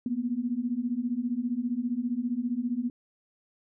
sine beating tone pair, 233.1 / 248.1 Hz, A#3 / B3, 0 / +8 cents, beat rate 15 Hz, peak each -31 / -29 dBFS, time 0.06-2.9 s, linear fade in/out 2 ms, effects none

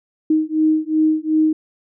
sine beating tone pair, 311.1 / 313.8 Hz, D#4 / D#4, 0 / +15 cents, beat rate 2.7 Hz, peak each -17 dBFS, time 0.3-1.53 s, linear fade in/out 5 ms, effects none

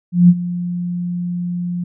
sine tone with ADSR envelope, 176.1 Hz, F3, 15 cents sharp, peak -3 dBFS, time 0.12-1.84 s, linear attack 170 ms, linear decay 48 ms, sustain -16 dB, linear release 6 ms, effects none

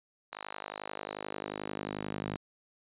sawtooth tone with high-pass filter sweep, 51.3 Hz, G#1, 21 cents flat, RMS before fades -40 dBFS, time 0.32-2.36 s, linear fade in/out 0 ms, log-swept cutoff 1000 to 160 Hz, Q 1.1, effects resampled to 8000 Hz

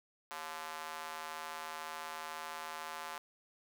square tone with high-pass filter, 79 Hz, D#2, 27 cents sharp, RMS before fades -44 dBFS, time 0.31-3.18 s, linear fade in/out 0 ms, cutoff 950 Hz, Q 1.8, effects none

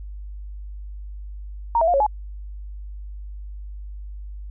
sine tone with pitch steps, 931 / 656 / 706 / 553 / 847 Hz, A#5 / E5 / F5 / C#5 / G#5, -2 / -9 / +19 / -4 / +34 cents, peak -15 dBFS, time 1.75-2.065 s, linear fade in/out 2 ms, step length 63 ms, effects added 50 Hz sine -32 dBFS peak until 4.5 s

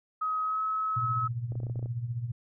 sine tone with pitch glide, 1267 to 1287.7 Hz, D#6 to E6, +31 to -41 cents, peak -27 dBFS, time 0.21-1.28 s, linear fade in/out 10 ms, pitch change +28 cents, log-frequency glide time 0.42-0.61 s
sine tone with tremolo, 118.9 Hz, A#2, 35 cents sharp, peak -27 dBFS, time 0.96-2.32 s, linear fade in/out 10 ms, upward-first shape triangle, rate 15 Hz, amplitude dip 75%
clicks, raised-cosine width 2 ms, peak -30 dBFS, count 10, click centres 1.521 / 1.555 / 1.602 / 1.633 / 1.668 / 1.698 / 1.758 / 1.793 / 1.828 / 1.859 s
effects none

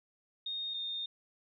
sine tone pair in turn, 3699 / 3657 Hz, A#7 / A#7, -14 / -34 cents, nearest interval unison, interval 20 cents, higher first, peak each -35 / -35 dBFS, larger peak neither, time 0.46-0.74 / 0.74-1.06 s, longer second, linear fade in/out 5 ms, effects none

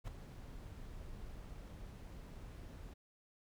brown noise with ADSR envelope, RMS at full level -40 dBFS, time 0.04-2.94 s, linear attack 38 ms, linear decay 5 ms, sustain -10 dB, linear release 11 ms, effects none

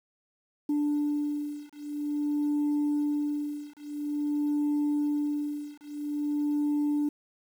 sine beating tone pair, 293.7 / 294.19 Hz, D4 / D4, 0 / +3 cents, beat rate 0.49 Hz, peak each -28 dBFS, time 0.69-7.09 s, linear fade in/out 5 ms, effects tanh soft clip ceiling -22 dBFS + 9-bit

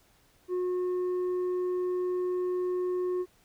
sine tone with tanh clipping, 362.4 Hz, F#4, 36 cents flat, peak -28 dBFS, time 0.48-3.26 s, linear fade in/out 50 ms, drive 4 dB, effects pink hiss -64 dBFS RMS until 3.44 s

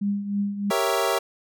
sine tone with tremolo, 202 Hz, G#3, 48 cents flat, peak -20 dBFS, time 0.01-0.71 s, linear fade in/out 10 ms, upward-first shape triangle, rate 3.2 Hz, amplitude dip 70%
25% pulse chord, G diminished seventh, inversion none, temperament equal, 392 / 466.2 / 554.4 / 659.3 Hz, G4 / Bb4 / Db5 / Fb5, 0 / 0 / 0 / 0 cents, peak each -23 dBFS, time 0.7-1.19 s, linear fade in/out 10 ms
effects none

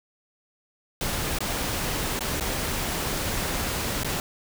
pink noise with dropouts, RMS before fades -28 dBFS, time 1.01-4.2 s, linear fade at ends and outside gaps 1 ms, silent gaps 1.387-1.405 / 2.192-2.207 / 2.399-2.408 / 4.034-4.046 s, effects none

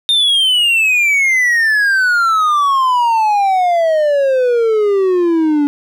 triangle exponential sweep, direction down, 3662 to 285.2 Hz, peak -8 dBFS, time 0.09-5.67 s, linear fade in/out 0 ms, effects none

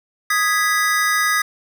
square chord, G# minor, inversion second, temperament equal, 1244.5 / 1661.2 / 1975.5 Hz, D#6 / G#6 / B6, 0 / 0 / 0 cents, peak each -21 dBFS, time 0.3-1.42 s, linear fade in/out 5 ms, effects none

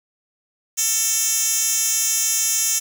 10% pulse tone with high-pass filter, 446.9 Hz, A4, 27 cents sharp, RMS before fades -20 dBFS, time 0.77-2.8 s, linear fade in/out 20 ms, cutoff 6400 Hz, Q 1.7, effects 8-bit

